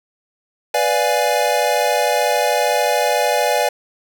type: chord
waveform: square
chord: B diminished seventh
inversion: none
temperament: equal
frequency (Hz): 493.9 / 587.3 / 698.5 / 830.6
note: B4 / D5 / F5 / Ab5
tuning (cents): 0 / 0 / 0 / 0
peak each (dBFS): -22 / -20 / -22 / -21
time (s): 0.74-3.69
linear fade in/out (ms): 5
effects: none